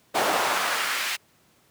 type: noise with high-pass filter sweep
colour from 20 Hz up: brown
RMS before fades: -25 dBFS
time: 0.14-1.17 s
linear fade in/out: 20 ms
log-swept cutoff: 580 to 2300 Hz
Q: 1.2
effects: pink hiss -61 dBFS RMS until 1.7 s + high-pass 100 Hz 12 dB/octave